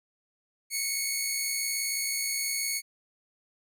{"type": "tone pair together", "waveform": "10% pulse", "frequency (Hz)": [2158, 2217], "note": ["C#7", "C#7"], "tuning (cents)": [-47, 0], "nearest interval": "unison", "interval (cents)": 47, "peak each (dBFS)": [-26, -20], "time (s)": [0.7, 2.82], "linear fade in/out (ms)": 50, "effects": []}